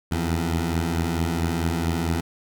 15% pulse beating tone pair, 82.4 / 86.9 Hz, E2 / F2, 0 / -8 cents, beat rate 4.5 Hz, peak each -17 / -22 dBFS, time 0.11-2.21 s, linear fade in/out 10 ms, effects none

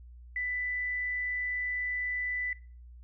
sine tone, 1988 Hz, B6, 11 cents sharp, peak -30 dBFS, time 0.36-2.53 s, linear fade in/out 2 ms, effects noise-tail reverb RT60 0.4 s tail -21 dB re dry + added 60 Hz sine -47 dBFS peak until 3.03 s

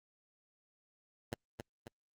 10% pulse tone with echo, 116.4 Hz, A#2, 2 cents flat, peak -26 dBFS, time 1.32-1.34 s, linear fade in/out 5 ms, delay 270 ms, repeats 2, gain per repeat -5 dB, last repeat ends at 1.88 s, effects Opus 48 kbps

